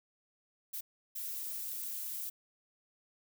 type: noise bursts at uneven times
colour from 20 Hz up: violet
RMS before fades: -40 dBFS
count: 2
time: 0.73-0.81 / 1.15-2.3 s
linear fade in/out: 10 ms
effects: none